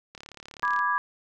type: click train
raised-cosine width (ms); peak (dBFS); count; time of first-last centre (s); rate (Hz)
0.2; -25; 24; 0.15-0.791; 35.9
type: chord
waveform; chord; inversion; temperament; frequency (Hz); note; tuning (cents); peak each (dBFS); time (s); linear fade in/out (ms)
sine; G# diminished; first; equal with one note detuned; 987.8 / 1174.7 / 1651.7; B5 / D6 / G#6; 0 / 0 / -10; -27; 0.63-0.98; 0
effects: none